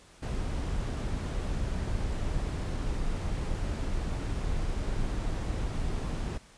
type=noise; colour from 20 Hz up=brown; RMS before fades=-31 dBFS; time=0.22-6.38 s; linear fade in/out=10 ms; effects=pink hiss -56 dBFS RMS until 6.57 s + resampled to 22050 Hz